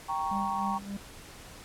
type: chord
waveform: sine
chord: G diminished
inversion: none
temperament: equal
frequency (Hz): 784 / 932.3 / 1108.7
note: G5 / Bb5 / Db6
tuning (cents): 0 / 0 / 0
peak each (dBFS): -33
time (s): 0.08-0.79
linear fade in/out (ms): 20
type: tone with tremolo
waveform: triangle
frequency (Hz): 199.9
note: G3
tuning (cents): +34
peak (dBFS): -30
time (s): 0.31-0.97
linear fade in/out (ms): 5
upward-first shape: sine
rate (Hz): 3.4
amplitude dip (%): 70
effects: pink hiss -48 dBFS RMS until 1.64 s + low-pass 12000 Hz 12 dB/octave